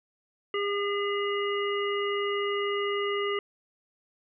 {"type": "harmonic tone with a mistuned harmonic", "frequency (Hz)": 405.2, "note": "G#4", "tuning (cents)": -43, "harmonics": [1, 3, 5, 7], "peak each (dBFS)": [-28, -33, -35, -36], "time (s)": [0.54, 3.39], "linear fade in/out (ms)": 2, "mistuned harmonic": 7, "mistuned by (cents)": 17, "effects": []}